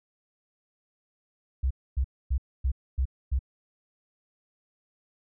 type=tone bursts; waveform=sine; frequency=65.41 Hz; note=C2; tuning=in tune; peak=-22 dBFS; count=6; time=1.63-3.392 s; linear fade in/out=10 ms; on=77 ms; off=260 ms; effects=none

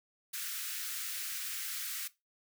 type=high-pass noise; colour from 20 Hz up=white; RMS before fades=-39 dBFS; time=0.33-2.08 s; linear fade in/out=10 ms; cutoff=1300 Hz; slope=48 dB/octave; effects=noise-tail reverb RT60 0.2 s tail -17 dB re dry

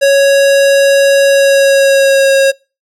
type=tone with pitch glide; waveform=square; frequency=554.4 to 544.6 Hz; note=C#5 to C#5; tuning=0 to -31 cents; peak=-6 dBFS; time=0.01-2.52 s; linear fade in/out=20 ms; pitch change=-31 cents; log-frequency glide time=1.27-2.31 s; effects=noise-tail reverb RT60 0.3 s tail -25 dB re dry + low-pass 11000 Hz 12 dB/octave

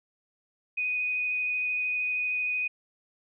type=tone with vibrato; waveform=sine; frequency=2489 Hz; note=D#7; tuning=in tune; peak=-26 dBFS; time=0.77-2.68 s; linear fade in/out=10 ms; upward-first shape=square; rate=13 Hz; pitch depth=9 cents each way; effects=none

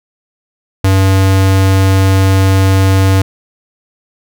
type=tone; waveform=square; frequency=96 Hz; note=G2; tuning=36 cents flat; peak=-7 dBFS; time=0.84-3.22 s; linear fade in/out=5 ms; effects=none

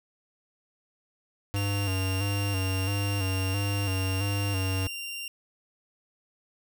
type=tone with vibrato; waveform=square; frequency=97.7 Hz; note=G2; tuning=5 cents flat; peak=-27 dBFS; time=1.54-4.87 s; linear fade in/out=0 ms; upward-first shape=square; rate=1.5 Hz; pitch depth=49 cents each way
type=tone; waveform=sawtooth; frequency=2777 Hz; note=F7; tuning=10 cents flat; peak=-31 dBFS; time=1.56-5.28 s; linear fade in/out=2 ms
effects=none

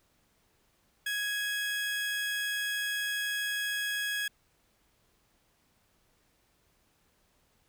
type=tone pair together; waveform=30% pulse; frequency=1661.2 / 2538 Hz; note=G#6 / D#7; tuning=0 / +34 cents; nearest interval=perfect fifth; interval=734 cents; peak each=-28 / -39 dBFS; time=1.06-4.28 s; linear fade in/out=5 ms; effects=pink hiss -70 dBFS RMS until 7.68 s

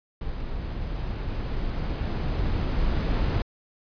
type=noise with level ramp; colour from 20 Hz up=brown; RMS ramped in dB=-33 to -22 dBFS; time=0.21-3.42 s; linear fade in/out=2 ms; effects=resampled to 11025 Hz

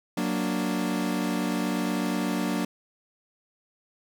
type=chord; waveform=40% pulse; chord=Gb augmented; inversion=none; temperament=equal; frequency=185 / 233.1 / 293.7 Hz; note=Gb3 / Bb3 / D4; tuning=0 / 0 / 0 cents; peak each=-29 dBFS; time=0.17-2.65 s; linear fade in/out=5 ms; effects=none

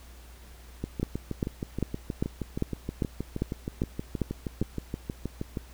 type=two click trains; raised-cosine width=3 ms; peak=-18 / -13 dBFS; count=31 / 10; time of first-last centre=0.84-5.572 / 1.03-4.616 s; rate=6.34 / 2.51 Hz; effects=added 60 Hz sine -47 dBFS peak until 5.73 s + pink hiss -54 dBFS RMS until 5.73 s

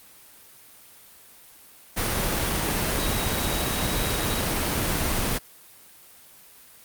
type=tone in noise; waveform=sine; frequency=3835 Hz; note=A#7; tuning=48 cents sharp; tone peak=-35 dBFS; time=2.97-4.42 s; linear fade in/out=20 ms; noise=pink; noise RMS=-25 dBFS; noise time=1.96-5.39 s; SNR=-13 dB; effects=white hiss -50 dBFS RMS until 6.84 s + Opus 32 kbps

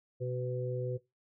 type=harmonic tone; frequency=125.2 Hz; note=B2; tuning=24 cents sharp; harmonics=1 / 3 / 4; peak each=-35 / -39 / -37 dBFS; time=0.2-0.98 s; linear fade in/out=20 ms; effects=noise-tail reverb RT60 0.2 s tail -18 dB re dry

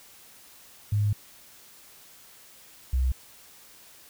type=tone pair in turn; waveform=sine; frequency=103.83 / 63.94 Hz; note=G#2 / C2; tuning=0 / -39 cents; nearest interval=minor sixth; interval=839 cents; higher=first; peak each=-21 dBFS; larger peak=neither; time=0.92-1.13 / 2.93-3.12 s; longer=first; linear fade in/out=5 ms; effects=white hiss -52 dBFS RMS until 4.09 s

